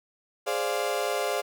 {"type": "chord", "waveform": "35% pulse", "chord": "D half-diminished seventh", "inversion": "second", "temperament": "equal", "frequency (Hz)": [415.3, 523.3, 587.3, 698.5], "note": ["Ab4", "C5", "D5", "F5"], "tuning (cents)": [0, 0, 0, 0], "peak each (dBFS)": -30, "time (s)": [0.46, 1.42], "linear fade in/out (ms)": 20, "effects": []}